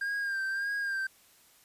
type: tone with vibrato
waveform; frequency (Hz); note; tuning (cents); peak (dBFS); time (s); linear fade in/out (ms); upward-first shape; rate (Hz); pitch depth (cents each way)
triangle; 1600; G6; +35; -28; 0.01-1.07; 5; sine; 1.7; 44
effects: white hiss -61 dBFS RMS until 1.64 s + resampled to 32000 Hz